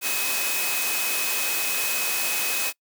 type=tone in noise; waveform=sine; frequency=2537 Hz; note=D#7; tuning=33 cents sharp; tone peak=-29 dBFS; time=0.01-2.73 s; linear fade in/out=50 ms; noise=white; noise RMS=-26 dBFS; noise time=0.01-2.73 s; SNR=-6 dB; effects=noise-tail reverb RT60 0.1 s tail -24 dB re dry + high-pass 300 Hz 12 dB/octave